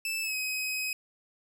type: tone with pitch glide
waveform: sawtooth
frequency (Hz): 2637 to 2530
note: E7 to D#7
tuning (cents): 0 to +28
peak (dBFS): -27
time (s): 0.05-0.93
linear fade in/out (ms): 2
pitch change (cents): -72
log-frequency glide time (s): 0.22-0.35
effects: none